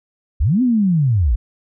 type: linear two-way sweep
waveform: sine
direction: up then down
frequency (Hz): 46.25 to 261.6 to 46.25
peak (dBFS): -12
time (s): 0.4-1.36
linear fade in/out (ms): 10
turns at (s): 0.62
effects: none